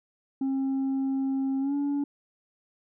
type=tone with pitch glide; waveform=sine; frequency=268.8 to 284.8 Hz; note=C4 to C#4; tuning=+47 to +47 cents; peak=-22 dBFS; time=0.41-2.04 s; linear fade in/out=5 ms; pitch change=+100 cents; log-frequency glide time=1.6-1.74 s; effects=tanh soft clip ceiling -24 dBFS